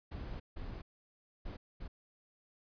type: noise bursts at uneven times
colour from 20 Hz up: brown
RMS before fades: -43 dBFS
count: 4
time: 0.11-0.4 / 0.56-0.82 / 1.45-1.57 / 1.8-1.88 s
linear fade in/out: 10 ms
effects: resampled to 11025 Hz